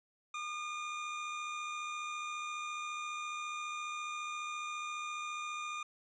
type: tone with amplitude modulation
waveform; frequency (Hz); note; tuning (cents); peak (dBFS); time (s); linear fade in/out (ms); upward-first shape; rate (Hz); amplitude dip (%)
25% pulse; 1214; D#6; -43; -33; 0.34-5.83; 5; sine; 74.6; 30
effects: resampled to 16000 Hz + 12-bit